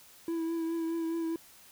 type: tone with vibrato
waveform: triangle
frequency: 330 Hz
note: E4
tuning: 2 cents sharp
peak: -28 dBFS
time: 0.28-1.36 s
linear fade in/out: 2 ms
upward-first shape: triangle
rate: 4.8 Hz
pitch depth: 28 cents each way
effects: white hiss -56 dBFS RMS until 1.71 s